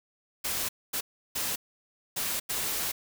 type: noise bursts at uneven times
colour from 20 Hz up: white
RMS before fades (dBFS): -31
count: 5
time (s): 0.44-0.69 / 0.93-1.01 / 1.35-1.56 / 2.16-2.4 / 2.49-2.92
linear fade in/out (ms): 10
effects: none